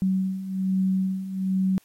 sine beating tone pair, 188.4 / 189.6 Hz, F#3 / F#3, +32 / +43 cents, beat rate 1.2 Hz, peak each -28 / -23 dBFS, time 0.02-1.78 s, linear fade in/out 0 ms, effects white hiss -61 dBFS RMS until 1.84 s + AAC 48 kbps

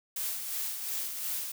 blue noise with tremolo, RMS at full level -33 dBFS, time 0.16-1.52 s, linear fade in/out 5 ms, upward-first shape sine, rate 2.8 Hz, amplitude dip 45%, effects none

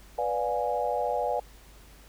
sine chord, B diminished seventh, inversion none, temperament equal with one note detuned, 493.9 / 587.3 / 711.1 / 830.6 Hz, B4 / D5 / F5 / Ab5, 0 / 0 / +31 / 0 cents, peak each -31 dBFS, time 0.18-1.4 s, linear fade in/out 5 ms, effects added 50 Hz sine -51 dBFS peak until 2.08 s + pink hiss -55 dBFS RMS until 2.08 s

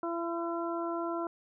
harmonic tone, 337.8 Hz, E4, 42 cents sharp, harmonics 1 / 2 / 3 / 4, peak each -34 / -37 / -39 / -40 dBFS, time 0.03-1.27 s, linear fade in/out 2 ms, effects none

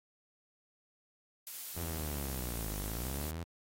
blue noise, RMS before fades -43 dBFS, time 1.47-3.31 s, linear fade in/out 0 ms
sawtooth linear two-way sweep, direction down then up, 86.7 to 48.49 to 86.7 Hz, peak -34 dBFS, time 1.76-3.44 s, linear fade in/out 10 ms, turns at 2.81 s
effects AAC 48 kbps

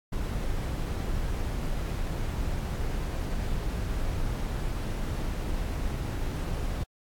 brown noise, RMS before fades -30 dBFS, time 0.12-6.84 s, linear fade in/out 10 ms, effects AAC 64 kbps

